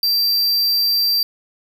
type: tone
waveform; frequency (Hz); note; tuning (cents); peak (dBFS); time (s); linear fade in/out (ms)
square; 4699; D8; 0; -15; 0.03-1.23; 2
effects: 7-bit